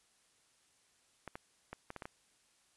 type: clicks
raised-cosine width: 0.5 ms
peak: -28 dBFS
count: 7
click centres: 1.277 / 1.355 / 1.73 / 1.904 / 1.963 / 2.022 / 2.055 s
effects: white hiss -71 dBFS RMS until 2.76 s + resampled to 24000 Hz